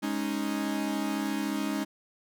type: chord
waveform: 45% pulse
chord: Ab suspended fourth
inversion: none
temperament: equal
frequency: 207.7 / 277.2 / 311.1 Hz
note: Ab3 / Db4 / Eb4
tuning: 0 / 0 / 0 cents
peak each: -33 dBFS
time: 0.02-1.85 s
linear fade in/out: 20 ms
effects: none